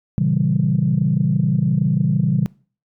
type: chord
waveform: sine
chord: A# diminished seventh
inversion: none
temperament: equal with one note detuned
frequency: 117.28 / 138.59 / 164.81 / 196 Hz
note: A#2 / C#3 / E3 / G3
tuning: +11 / 0 / 0 / 0 cents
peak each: -24 / -18 / -19 / -21 dBFS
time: 0.18-2.46 s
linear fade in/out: 0 ms
effects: noise-tail reverb RT60 0.4 s tail -22 dB re dry + tanh soft clip ceiling -6 dBFS